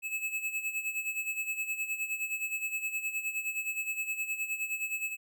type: tone with tremolo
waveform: square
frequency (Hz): 2596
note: E7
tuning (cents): -27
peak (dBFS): -30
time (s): 0.02-5.17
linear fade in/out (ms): 50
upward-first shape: sine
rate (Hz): 9.6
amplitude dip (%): 70
effects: none